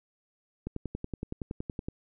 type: click train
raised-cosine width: 3 ms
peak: -21 dBFS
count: 14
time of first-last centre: 0.67-1.885 s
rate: 10.7 Hz
effects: none